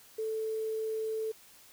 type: tone with quantisation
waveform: sine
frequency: 440 Hz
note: A4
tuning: in tune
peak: -31 dBFS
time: 0.18-1.32 s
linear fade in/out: 10 ms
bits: 9
effects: white hiss -57 dBFS RMS until 1.72 s